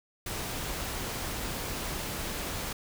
pink noise, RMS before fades -35 dBFS, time 0.26-2.73 s, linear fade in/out 5 ms, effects none

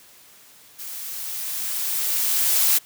blue noise with level ramp, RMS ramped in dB -35 to -17 dBFS, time 0.78-2.79 s, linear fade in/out 20 ms, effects white hiss -50 dBFS RMS until 2.85 s + high-pass 80 Hz 12 dB/octave

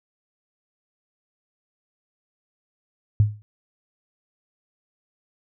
sine tone with exponential decay, 105.2 Hz, G#2, 23 cents sharp, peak -10 dBFS, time 3.2-3.42 s, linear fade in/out 0 ms, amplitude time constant 47 ms, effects none

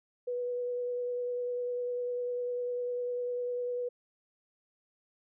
sine tone with vibrato, 490.2 Hz, B4, 13 cents flat, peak -31 dBFS, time 0.27-3.89 s, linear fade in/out 10 ms, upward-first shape triangle, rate 10 Hz, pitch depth 14 cents each way, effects none

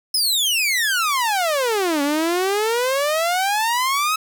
sawtooth exponential two-way sweep, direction down then up, 5274 to 279 to 1298 Hz, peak -14 dBFS, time 0.14-4.16 s, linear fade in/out 5 ms, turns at 2.02 s, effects 8-bit

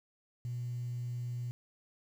sine tone, 121.5 Hz, B2, 28 cents flat, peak -34 dBFS, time 0.45-1.51 s, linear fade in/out 0 ms, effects tanh soft clip ceiling -31 dBFS + 10-bit

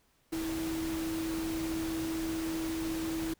sine tone in noise, 324.1 Hz, E4, 29 cents flat, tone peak -32 dBFS, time 0.32-3.34 s, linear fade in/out 10 ms, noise pink, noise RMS -41 dBFS, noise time 0.32-3.34 s, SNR +6 dB, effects pink hiss -70 dBFS RMS until 3.39 s

